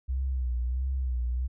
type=tone with vibrato; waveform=sine; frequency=63.2 Hz; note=B1; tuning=41 cents sharp; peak=-26 dBFS; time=0.08-1.48 s; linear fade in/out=20 ms; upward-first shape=sine; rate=1.5 Hz; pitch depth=82 cents each way; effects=none